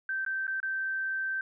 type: tone with dropouts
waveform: sine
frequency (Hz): 1556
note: G6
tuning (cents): -13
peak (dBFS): -29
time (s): 0.09-1.41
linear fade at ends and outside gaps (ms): 2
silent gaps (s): 0.25-0.263 / 0.469-0.478 / 0.602-0.629
effects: none